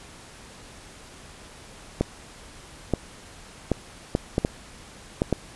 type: clicks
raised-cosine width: 2 ms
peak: -7 dBFS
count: 8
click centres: 2.01 / 2.937 / 3.717 / 4.151 / 4.381 / 4.449 / 5.219 / 5.327 s
effects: pink hiss -46 dBFS RMS until 5.55 s + resampled to 24000 Hz